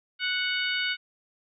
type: harmonic tone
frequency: 739 Hz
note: F#5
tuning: 2 cents flat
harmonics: 2 / 3 / 4 / 5 / 6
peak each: -30 / -31 / -31 / -35 / -38 dBFS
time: 0.19-0.97 s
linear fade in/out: 50 ms
effects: none